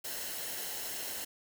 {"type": "noise with comb filter", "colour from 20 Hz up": "white", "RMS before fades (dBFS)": -39, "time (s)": [0.04, 1.25], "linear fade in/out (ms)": 10, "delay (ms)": 0.84, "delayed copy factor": -0.5, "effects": []}